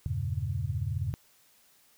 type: chord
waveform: sine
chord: E diminished seventh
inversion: none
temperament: equal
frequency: 82.41 / 98 / 116.54 / 138.59 Hz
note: E2 / G2 / Bb2 / Db3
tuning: 0 / 0 / 0 / 0 cents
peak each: -35 / -33 / -35 / -35 dBFS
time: 0.06-1.14 s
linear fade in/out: 0 ms
effects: white hiss -63 dBFS RMS until 1.97 s